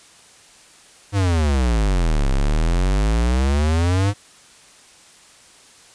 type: exponential two-way sweep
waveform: square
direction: down then up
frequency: 103.83 to 32.72 to 103.83 Hz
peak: -16 dBFS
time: 1.12-4.14 s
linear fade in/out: 50 ms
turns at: 2.3 s
effects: white hiss -48 dBFS RMS until 5.94 s + resampled to 22050 Hz